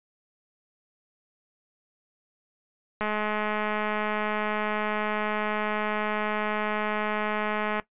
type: click train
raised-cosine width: 0.5 ms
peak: -14 dBFS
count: 1016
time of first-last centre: 3.01-7.798 s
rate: 212 Hz
effects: noise-tail reverb RT60 0.1 s tail -17 dB re dry + resampled to 8000 Hz